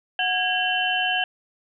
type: tone cluster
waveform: sine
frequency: 736 / 1642 / 2733 / 3052 Hz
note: F#5 / G#6 / F7 / G7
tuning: -9 / -20 / -38 / -47 cents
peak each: -26 dBFS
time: 0.19-1.24 s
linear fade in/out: 2 ms
effects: none